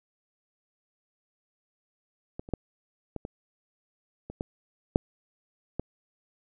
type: clicks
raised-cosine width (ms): 2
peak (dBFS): -22 / -30 / -13 / -21 / -22 / -25 / -17 / -6 / -16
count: 9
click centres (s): 2.395 / 2.489 / 2.537 / 3.163 / 3.251 / 4.3 / 4.409 / 4.959 / 5.796
effects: none